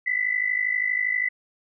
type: tone pair together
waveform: sine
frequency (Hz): 1975.5 / 2028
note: B6 / B6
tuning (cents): 0 / +45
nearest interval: unison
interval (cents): 45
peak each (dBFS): -24 / -25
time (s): 0.06-1.29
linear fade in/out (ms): 10
effects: none